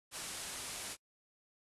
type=low-pass noise; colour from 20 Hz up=white; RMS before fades=-44 dBFS; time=0.11-0.97 s; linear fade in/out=50 ms; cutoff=11000 Hz; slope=48 dB/octave; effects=noise-tail reverb RT60 0.1 s tail -26 dB re dry + resampled to 32000 Hz